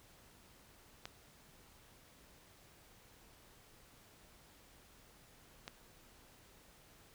clicks, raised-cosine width 0.2 ms, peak -26 / -27 dBFS, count 2, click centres 1.055 / 5.679 s, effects pink hiss -63 dBFS RMS until 7.14 s

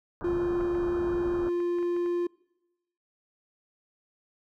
pink low-pass noise, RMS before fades -38 dBFS, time 0.21-1.49 s, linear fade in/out 0 ms, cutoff 1600 Hz, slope 96 dB/octave
triangle tone, 349.2 Hz, F4, in tune, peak -23 dBFS, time 0.24-2.27 s, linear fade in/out 5 ms
clicks, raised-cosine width 0.5 ms, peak -33 dBFS, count 7, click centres 0.61 / 0.751 / 1.603 / 1.786 / 1.828 / 1.965 / 2.061 s
effects noise-tail reverb RT60 1.0 s tail -25 dB re dry

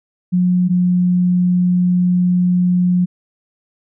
sine tone pair in turn, 180.1 / 179.3 Hz, F#3 / F3, -46 / +46 cents, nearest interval unison, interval 8 cents, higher first, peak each -11 dBFS, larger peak neither, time 0.32-0.69 / 0.69-3.06 s, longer second, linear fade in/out 20 ms, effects none

